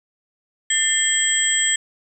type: tone cluster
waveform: sine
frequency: 1787 / 2075 / 3217 / 7730 / 8330 Hz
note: A6 / C7 / G7 / B8 / C9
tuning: +26 / -15 / +44 / -38 / -9 cents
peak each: -23 / -27 / -22 / -20 / -27 dBFS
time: 0.7-1.76 s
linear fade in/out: 5 ms
effects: 8-bit